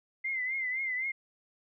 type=tone with vibrato; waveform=sine; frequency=2068 Hz; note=C7; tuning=21 cents flat; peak=-30 dBFS; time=0.24-1.12 s; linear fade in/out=10 ms; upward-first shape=triangle; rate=3.9 Hz; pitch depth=84 cents each way; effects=none